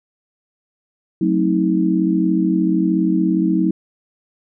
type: chord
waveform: sine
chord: F# diminished seventh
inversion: none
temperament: just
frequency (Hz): 185 / 222 / 266.4 / 319.7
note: F#3 / A3 / C4 / Eb4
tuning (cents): 0 / +16 / +31 / +47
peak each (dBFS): -18 / -23 / -23 / -17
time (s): 1.21-3.71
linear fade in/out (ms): 5
effects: none